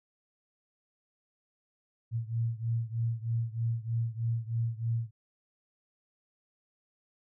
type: beating tone pair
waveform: sine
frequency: 114.1 / 117.3 Hz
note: A#2 / A#2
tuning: -37 / +11 cents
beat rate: 3.2 Hz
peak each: -31 / -33 dBFS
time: 2.11-5.11 s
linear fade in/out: 50 ms
effects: none